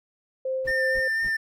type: tone with tremolo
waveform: sine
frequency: 523.3 Hz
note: C5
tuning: in tune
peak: -24 dBFS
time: 0.45-1.08 s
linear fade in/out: 5 ms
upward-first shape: sine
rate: 3 Hz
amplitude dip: 35%
type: noise bursts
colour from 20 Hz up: brown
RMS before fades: -40 dBFS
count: 3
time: 0.64-1.303 s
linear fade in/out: 20 ms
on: 81 ms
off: 210 ms
type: tone with vibrato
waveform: triangle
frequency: 1800 Hz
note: A6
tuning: 39 cents sharp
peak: -21 dBFS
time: 0.67-1.37 s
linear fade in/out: 10 ms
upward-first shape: sine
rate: 4 Hz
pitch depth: 15 cents each way
effects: none